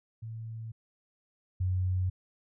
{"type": "tone pair in turn", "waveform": "sine", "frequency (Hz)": [112.4, 92.08], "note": ["A2", "F#2"], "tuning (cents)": [37, -8], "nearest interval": "minor third", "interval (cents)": 345, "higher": "first", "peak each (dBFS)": [-37, -26], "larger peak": "second", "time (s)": [[0.22, 0.72], [1.6, 2.1]], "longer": "neither", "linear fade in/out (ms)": 10, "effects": []}